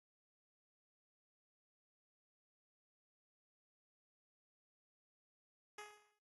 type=tone with exponential decay; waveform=10% pulse; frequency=418.6 Hz; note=G#4; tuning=14 cents sharp; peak=-39 dBFS; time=5.78-6.19 s; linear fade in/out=5 ms; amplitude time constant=89 ms; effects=noise-tail reverb RT60 0.1 s tail -18 dB re dry + AAC 32 kbps